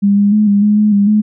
sine tone with pitch steps, 200.9 / 202.9 / 212.2 / 202.1 / 209 / 211.4 / 201.6 / 212.2 Hz, G3 / G#3 / G#3 / G#3 / G#3 / G#3 / G3 / G#3, +43 / -40 / +38 / -47 / +11 / +31 / +49 / +38 cents, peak -7 dBFS, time 0.02-1.22 s, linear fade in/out 20 ms, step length 150 ms, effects none

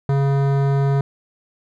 sine tone with hard clipping, 138.59 Hz, C#3, in tune, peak -17 dBFS, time 0.09-1.01 s, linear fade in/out 2 ms, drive 16 dB, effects none

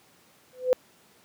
sine tone with exponential growth, 506 Hz, B4, 42 cents sharp, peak -14 dBFS, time 0.53-0.73 s, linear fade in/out 0 ms, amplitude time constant 43 ms, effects pink hiss -59 dBFS RMS until 1.24 s + high-pass 150 Hz 12 dB/octave

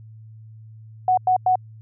sine tone bursts, 740 Hz, F#5, in tune, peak -14 dBFS, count 3, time 1.08-1.556 s, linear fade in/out 2 ms, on 94 ms, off 97 ms, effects added 110 Hz sine -40 dBFS peak until 1.81 s

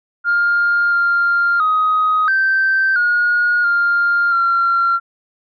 sine tone with pitch steps, 1406 / 1396 / 1256 / 1556 / 1439 / 1400 / 1373 Hz, F6 / F6 / D#6 / G6 / F#6 / F6 / F6, +11 / -1 / +16 / -13 / -49 / +4 / -30 cents, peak -11 dBFS, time 0.24-5 s, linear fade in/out 50 ms, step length 680 ms, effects tanh soft clip ceiling -8 dBFS

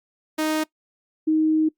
sawtooth / sine tone pair in turn, 311.1 / 313.3 Hz, D#4 / D#4, 0 / +12 cents, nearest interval unison, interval 12 cents, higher second, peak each -17 / -16 dBFS, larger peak second, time 0.38-0.64 / 1.27-1.69 s, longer second, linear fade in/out 10 ms, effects noise-tail reverb RT60 0.1 s tail -21 dB re dry + Opus 48 kbps

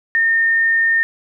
sine tone, 1823 Hz, A#6, 39 cents flat, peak -12 dBFS, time 0.15-1.03 s, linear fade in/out 0 ms, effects none

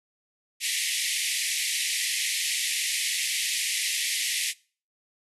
pink band-pass noise, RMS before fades -28 dBFS, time 0.6-4.54 s, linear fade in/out 50 ms, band 1900 to 12000 Hz, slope 96 dB/octave, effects noise-tail reverb RT60 0.4 s tail -23 dB re dry

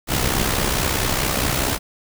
pink noise with amplitude modulation, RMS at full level -18 dBFS, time 0.07-1.79 s, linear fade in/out 50 ms, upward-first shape sine, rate 64.6 Hz, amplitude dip 60%, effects none

